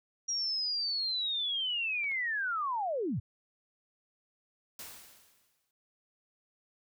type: linear sweep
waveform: sine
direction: down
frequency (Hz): 5700 to 82.41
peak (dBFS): -30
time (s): 0.28-3.2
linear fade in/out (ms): 10
type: clicks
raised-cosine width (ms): 0.3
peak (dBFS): -36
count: 2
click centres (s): 2.042 / 2.116
type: noise with exponential decay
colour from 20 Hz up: white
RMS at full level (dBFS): -43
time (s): 4.79-5.71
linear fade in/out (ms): 2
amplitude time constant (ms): 200
effects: none